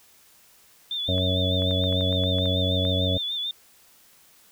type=tone with vibrato; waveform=sine; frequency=3520 Hz; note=A7; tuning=in tune; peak=-26 dBFS; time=0.91-3.51 s; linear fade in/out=2 ms; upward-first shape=sine; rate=6.7 Hz; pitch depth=57 cents each way
type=harmonic tone; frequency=92.5 Hz; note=F#2; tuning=in tune; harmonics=1 / 2 / 3 / 5 / 6 / 7; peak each=-24 / -31 / -31 / -35 / -30 / -33 dBFS; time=1.08-3.18 s; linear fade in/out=10 ms
type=clicks; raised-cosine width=0.5 ms; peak=-27 dBFS; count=11; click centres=1.181 / 1.621 / 1.71 / 1.839 / 1.926 / 2.009 / 2.127 / 2.237 / 2.385 / 2.457 / 2.851 s
effects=white hiss -56 dBFS RMS until 4.51 s